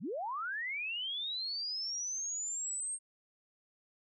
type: linear sweep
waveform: sine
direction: up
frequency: 126.5 to 8600 Hz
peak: -35 dBFS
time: 0-2.99 s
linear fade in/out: 50 ms
effects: none